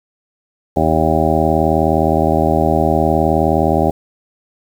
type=harmonic tone; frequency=79.4 Hz; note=D#2; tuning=36 cents sharp; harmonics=1 / 2 / 3 / 4 / 5 / 7 / 8 / 9 / 10; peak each=-20 / -20 / -20 / -20 / -20 / -20 / -20 / -20 / -20 dBFS; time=0.76-3.91 s; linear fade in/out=10 ms; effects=7-bit